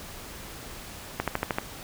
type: click train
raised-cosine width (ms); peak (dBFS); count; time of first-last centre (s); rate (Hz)
0.5; -10; 6; 1.2-1.585; 13
effects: pink hiss -42 dBFS RMS until 1.83 s